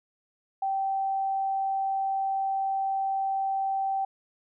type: tone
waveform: sine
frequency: 777 Hz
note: G5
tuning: 16 cents flat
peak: -25 dBFS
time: 0.62-4.05 s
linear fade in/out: 5 ms
effects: none